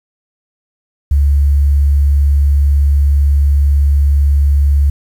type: tone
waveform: sine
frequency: 71 Hz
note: C#2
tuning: 42 cents sharp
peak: -7 dBFS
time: 1.11-4.9 s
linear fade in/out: 5 ms
effects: 7-bit